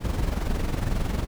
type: noise with amplitude modulation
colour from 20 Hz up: brown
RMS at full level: -23 dBFS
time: 0-1.27 s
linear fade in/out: 50 ms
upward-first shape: sine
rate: 22 Hz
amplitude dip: 60%
effects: none